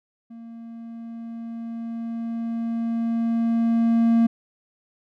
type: tone with level ramp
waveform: triangle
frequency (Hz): 230.2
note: A#3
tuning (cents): -22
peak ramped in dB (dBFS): -36 to -12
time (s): 0.3-4.27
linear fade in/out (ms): 10
effects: none